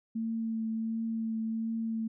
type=tone with vibrato; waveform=sine; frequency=224.4 Hz; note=A3; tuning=34 cents sharp; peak=-30 dBFS; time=0.15-2.08 s; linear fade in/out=10 ms; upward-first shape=triangle; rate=1.4 Hz; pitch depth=17 cents each way; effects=none